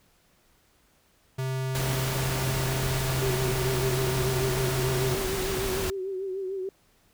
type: tone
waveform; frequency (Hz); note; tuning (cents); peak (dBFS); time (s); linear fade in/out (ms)
square; 131.3; C3; +6; -28; 1.38-5.15; 10
type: noise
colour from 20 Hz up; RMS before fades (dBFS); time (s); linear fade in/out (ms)
pink; -31; 1.75-5.9; 0
type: tone with vibrato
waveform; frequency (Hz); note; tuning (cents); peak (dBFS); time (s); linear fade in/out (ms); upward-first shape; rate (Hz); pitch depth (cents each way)
sine; 382; G4; -45; -29; 3.22-6.69; 2; triangle; 6.7; 70
effects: pink hiss -64 dBFS RMS until 7.13 s